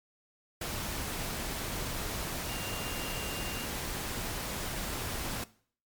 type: tone in noise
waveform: sine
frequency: 2794 Hz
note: F7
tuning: in tune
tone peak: -43 dBFS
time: 2.49-3.65 s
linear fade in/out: 5 ms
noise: pink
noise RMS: -36 dBFS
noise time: 0.61-5.44 s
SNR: -10 dB
effects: noise-tail reverb RT60 0.5 s tail -19 dB re dry + MP3 96 kbps